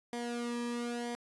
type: tone with flanger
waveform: sawtooth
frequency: 238.8 Hz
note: A#3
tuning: 42 cents sharp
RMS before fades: -37 dBFS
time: 0.13-1.15 s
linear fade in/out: 0 ms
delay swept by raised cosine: 0.74 to 1.41 ms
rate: 1 Hz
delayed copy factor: -0.75
effects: resampled to 24000 Hz